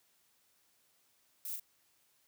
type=noise with echo; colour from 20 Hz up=violet; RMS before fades=-41 dBFS; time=1.45-1.56 s; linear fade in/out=2 ms; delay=38 ms; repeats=1; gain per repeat=-4 dB; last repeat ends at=1.598 s; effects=white hiss -72 dBFS RMS until 2.27 s + high-pass 60 Hz 12 dB/octave